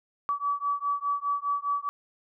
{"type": "beating tone pair", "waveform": "sine", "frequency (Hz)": [1143, 1147.9], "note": ["D6", "D6"], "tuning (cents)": [-47, -40], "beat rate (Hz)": 4.9, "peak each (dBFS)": -29, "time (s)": [0.29, 1.89], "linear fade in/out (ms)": 0, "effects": []}